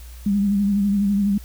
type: tone with vibrato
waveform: sine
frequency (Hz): 201.2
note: G3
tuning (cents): +45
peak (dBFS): -16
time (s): 0.26-1.38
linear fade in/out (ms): 5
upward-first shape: sine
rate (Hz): 12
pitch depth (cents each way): 44
effects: added 60 Hz sine -36 dBFS peak until 1.44 s + white hiss -48 dBFS RMS until 1.44 s